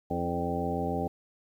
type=harmonic tone with a mistuned harmonic; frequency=86.7 Hz; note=F2; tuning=12 cents flat; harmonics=1 / 2 / 3 / 4 / 5 / 6 / 7 / 9; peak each=-37 / -35 / -35 / -39 / -36 / -38 / -38 / -34 dBFS; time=0.1-1.08 s; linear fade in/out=10 ms; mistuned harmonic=4; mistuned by=-45 cents; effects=10-bit